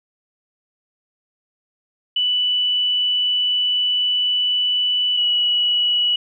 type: tone pair in turn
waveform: sine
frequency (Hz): 2972 / 2934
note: F#7 / F#7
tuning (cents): +7 / -15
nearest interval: unison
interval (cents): 22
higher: first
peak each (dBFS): -16 / -15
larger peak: second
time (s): 2.16-5.17 / 5.17-6.16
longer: first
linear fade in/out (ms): 5
effects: none